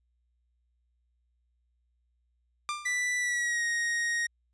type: tone with exponential decay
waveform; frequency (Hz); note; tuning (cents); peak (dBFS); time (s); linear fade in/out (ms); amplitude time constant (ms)
sawtooth; 1191; D6; +24; -25; 2.69-3.06; 0; 80
type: tone with pitch glide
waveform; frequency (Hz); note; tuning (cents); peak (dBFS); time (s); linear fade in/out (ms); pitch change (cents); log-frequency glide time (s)
45% pulse; 1975.5 to 1873.3; B6 to A#6; 0 to +8; -27; 2.85-4.27; 10; -92; 3.18-3.64
effects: added 60 Hz sine -70 dBFS peak until 4.53 s + resampled to 22050 Hz

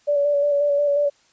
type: tone with vibrato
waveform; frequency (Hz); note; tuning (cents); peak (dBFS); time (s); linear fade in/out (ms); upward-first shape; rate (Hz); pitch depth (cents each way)
sine; 576; D5; -34; -16; 0.07-1.1; 20; square; 5.6; 20
effects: white hiss -59 dBFS RMS until 1.32 s + resampled to 16000 Hz

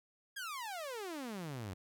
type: exponential sweep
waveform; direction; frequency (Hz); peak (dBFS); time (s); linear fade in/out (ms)
sawtooth; down; 1677 to 88.1; -37; 0.36-1.74; 10
effects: none

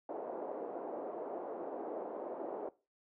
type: band-pass noise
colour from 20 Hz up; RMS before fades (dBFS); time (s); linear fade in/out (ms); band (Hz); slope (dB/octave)
white; -42; 0.09-2.69; 2; 320 to 690; 24
effects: noise-tail reverb RT60 0.3 s tail -19 dB re dry

